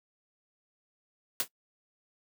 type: noise with exponential decay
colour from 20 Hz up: white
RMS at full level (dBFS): -24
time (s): 1.4-1.48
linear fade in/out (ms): 1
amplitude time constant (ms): 17
effects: noise-tail reverb RT60 0.1 s tail -19 dB re dry + high-pass 150 Hz 12 dB/octave